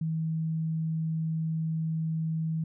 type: tone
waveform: sine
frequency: 160.5 Hz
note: E3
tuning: 46 cents flat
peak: -27 dBFS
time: 0.01-2.64 s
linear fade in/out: 5 ms
effects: none